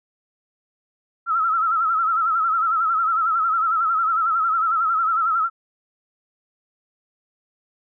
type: tone with vibrato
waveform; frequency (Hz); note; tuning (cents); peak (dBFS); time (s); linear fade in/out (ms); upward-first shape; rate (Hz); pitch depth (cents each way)
sine; 1318.5; E6; 0; -17; 1.26-5.5; 50; sine; 11; 79
effects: none